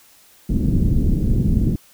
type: low-pass noise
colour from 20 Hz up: pink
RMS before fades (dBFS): -17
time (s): 0.49-1.76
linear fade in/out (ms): 5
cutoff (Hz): 280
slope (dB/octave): 24
effects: white hiss -51 dBFS RMS until 1.93 s